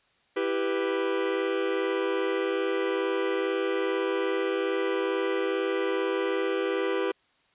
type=chord; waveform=45% pulse; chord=E minor; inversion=none; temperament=equal; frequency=329.6 / 392 / 493.9 Hz; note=E4 / G4 / B4; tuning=0 / 0 / 0 cents; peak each=-32 / -28 / -30 dBFS; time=0.36-7.12 s; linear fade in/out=10 ms; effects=white hiss -66 dBFS RMS until 7.54 s + resampled to 8000 Hz